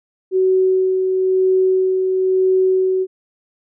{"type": "tone with tremolo", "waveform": "sine", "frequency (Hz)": 375.2, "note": "F#4", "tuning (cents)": 24, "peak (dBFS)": -11, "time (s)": [0.31, 3.07], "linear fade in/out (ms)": 50, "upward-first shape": "sine", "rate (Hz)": 1, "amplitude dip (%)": 35, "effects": []}